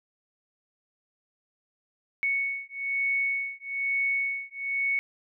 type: beating tone pair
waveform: sine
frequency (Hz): 2217 / 2218.1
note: C#7 / C#7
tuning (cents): 0 / 0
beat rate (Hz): 1.1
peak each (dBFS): -29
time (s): 2.23-4.99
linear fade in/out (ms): 0
effects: none